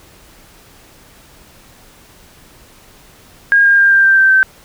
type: tone with pitch steps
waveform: sine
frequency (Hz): 1625 / 1611.9 / 1598.9 / 1586.1 / 1573.3 / 1560.6 / 1548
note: G#6 / G6 / G6 / G6 / G6 / G6 / G6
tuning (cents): -38 / +48 / +34 / +20 / +6 / -8 / -22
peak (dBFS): -6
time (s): 3.52-4.43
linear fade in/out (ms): 0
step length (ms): 130
effects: pink hiss -44 dBFS RMS until 4.64 s